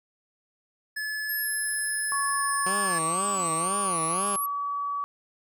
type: tone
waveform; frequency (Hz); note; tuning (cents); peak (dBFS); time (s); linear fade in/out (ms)
square; 1719; A6; -41; -30; 0.96-2.99; 10
type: linear two-way sweep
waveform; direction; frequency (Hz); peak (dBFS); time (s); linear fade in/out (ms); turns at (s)
sine; down then up; 11560 to 7880 to 11420; -29; 1.29-4.46; 5; 3.39
type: tone with pitch glide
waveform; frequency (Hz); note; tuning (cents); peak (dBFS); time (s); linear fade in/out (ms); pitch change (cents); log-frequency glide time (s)
sine; 1108.7 to 1140.5; C#6 to C#6; 0 to +49; -27; 2.12-5.04; 0; +49; 2.69-3.14
type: tone with vibrato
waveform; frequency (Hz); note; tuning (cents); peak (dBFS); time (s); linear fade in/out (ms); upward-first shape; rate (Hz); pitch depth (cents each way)
10% pulse; 180.6; F#3; -42; -22; 2.66-4.36; 2; sine; 2; 210
effects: none